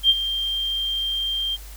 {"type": "tone with ADSR envelope", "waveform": "sine", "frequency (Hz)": 3178, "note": "G7", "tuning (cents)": 23, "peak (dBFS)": -10, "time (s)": [0.03, 1.57], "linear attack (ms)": 64, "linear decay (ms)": 40, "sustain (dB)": -12, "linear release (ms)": 27, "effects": ["added 50 Hz sine -37 dBFS peak until 1.76 s", "white hiss -45 dBFS RMS until 1.76 s"]}